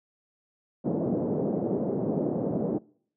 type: band-pass noise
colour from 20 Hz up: pink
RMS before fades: -28 dBFS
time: 0.84-2.79 s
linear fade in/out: 20 ms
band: 160 to 560 Hz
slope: 24 dB/octave
effects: noise-tail reverb RT60 0.6 s tail -25 dB re dry